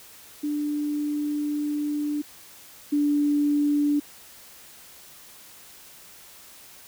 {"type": "tone pair in turn", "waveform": "sine", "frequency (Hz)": [295.3, 291.9], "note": ["D4", "D4"], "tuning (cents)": [10, -10], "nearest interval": "unison", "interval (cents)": 20, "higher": "first", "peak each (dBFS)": [-24, -19], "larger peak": "second", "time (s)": [[0.43, 2.22], [2.92, 4]], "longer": "first", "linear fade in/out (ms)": 10, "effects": ["white hiss -48 dBFS RMS until 6.87 s"]}